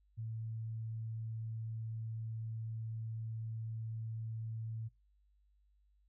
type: tone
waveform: sine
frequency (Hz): 112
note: A2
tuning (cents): +31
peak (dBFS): -39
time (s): 0.17-4.89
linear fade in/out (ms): 20
effects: noise-tail reverb RT60 0.2 s tail -22 dB re dry + added 50 Hz sine -68 dBFS peak until 6.08 s